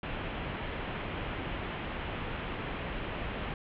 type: low-pass noise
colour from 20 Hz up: pink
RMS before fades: -37 dBFS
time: 0.03-3.54 s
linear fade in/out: 2 ms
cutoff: 3200 Hz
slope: 48 dB/octave
effects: none